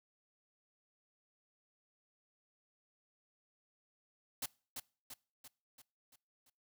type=noise with echo; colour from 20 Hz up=white; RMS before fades=-39 dBFS; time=4.42-4.46 s; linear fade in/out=5 ms; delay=340 ms; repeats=6; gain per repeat=-5 dB; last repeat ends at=6.5 s; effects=noise-tail reverb RT60 0.4 s tail -24 dB re dry